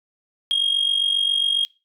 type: tone with amplitude modulation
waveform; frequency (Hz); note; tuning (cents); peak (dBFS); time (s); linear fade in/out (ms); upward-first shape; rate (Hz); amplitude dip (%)
sine; 3252; G#7; -37; -12; 0.51-1.65; 0; sine; 47.4; 80
effects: noise-tail reverb RT60 0.3 s tail -25 dB re dry + tanh soft clip ceiling -14 dBFS